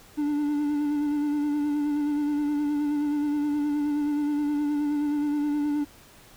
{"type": "tone with vibrato", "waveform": "triangle", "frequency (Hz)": 293.7, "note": "D4", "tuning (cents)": 0, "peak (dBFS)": -21, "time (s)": [0.17, 5.85], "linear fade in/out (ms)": 20, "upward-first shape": "sine", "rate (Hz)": 9.5, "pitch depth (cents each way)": 29, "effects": ["pink hiss -52 dBFS RMS until 6.36 s"]}